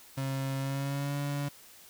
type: tone with pitch glide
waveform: 35% pulse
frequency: 135.1 to 142.97 Hz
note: C#3 to D3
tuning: -44 to -46 cents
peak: -29 dBFS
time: 0.17-1.49 s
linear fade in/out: 10 ms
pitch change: +98 cents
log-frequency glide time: 0.58-1.16 s
effects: white hiss -54 dBFS RMS until 1.89 s